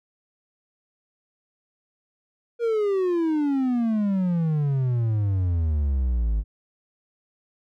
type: exponential sweep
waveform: triangle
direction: down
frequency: 478.1 to 50.8 Hz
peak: -18 dBFS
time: 2.59-6.44 s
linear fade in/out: 50 ms
effects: none